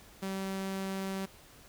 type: tone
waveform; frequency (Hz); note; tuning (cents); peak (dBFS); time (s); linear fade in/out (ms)
sawtooth; 192.6; G3; -30; -30; 0.22-1.26; 10
effects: pink hiss -56 dBFS RMS until 1.68 s